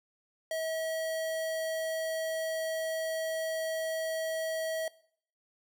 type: tone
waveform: square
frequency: 643 Hz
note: E5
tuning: 43 cents flat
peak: -32 dBFS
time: 0.51-4.88 s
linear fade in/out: 2 ms
effects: noise-tail reverb RT60 0.6 s tail -20 dB re dry